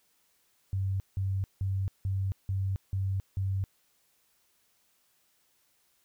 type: tone bursts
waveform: sine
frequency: 96.5 Hz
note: G2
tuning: 27 cents flat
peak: -27 dBFS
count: 7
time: 0.73-3.64 s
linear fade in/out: 0 ms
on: 270 ms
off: 170 ms
effects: white hiss -70 dBFS RMS until 6.04 s